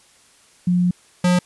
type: tone pair in turn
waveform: sine / square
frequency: 178.2 / 178.92 Hz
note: F3 / F3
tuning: +35 / +42 cents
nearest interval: unison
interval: 7 cents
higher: second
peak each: -14 dBFS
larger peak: neither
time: 0.67-0.91 / 1.24-1.39 s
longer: first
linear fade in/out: 5 ms
effects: white hiss -53 dBFS RMS until 1.45 s + resampled to 24000 Hz